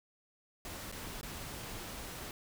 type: noise with dropouts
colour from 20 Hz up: pink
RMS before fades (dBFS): -44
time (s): 0.65-2.31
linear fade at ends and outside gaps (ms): 1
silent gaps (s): 0.916-0.924 / 1.212-1.23
effects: none